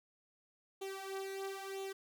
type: tone with flanger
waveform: sawtooth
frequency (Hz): 388.1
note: G4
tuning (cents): -17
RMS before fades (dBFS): -43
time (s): 0.81-1.93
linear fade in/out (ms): 10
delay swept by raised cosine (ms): 0.29 to 3.09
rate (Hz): 1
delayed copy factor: +0.75
effects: none